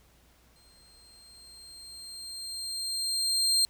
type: tone with exponential growth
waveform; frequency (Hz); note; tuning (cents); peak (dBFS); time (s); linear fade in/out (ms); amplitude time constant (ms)
30% pulse; 4186; C8; 0; -18; 0.56-3.65; 0; 670
effects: added 60 Hz sine -63 dBFS peak until 3.69 s + pink hiss -63 dBFS RMS until 3.69 s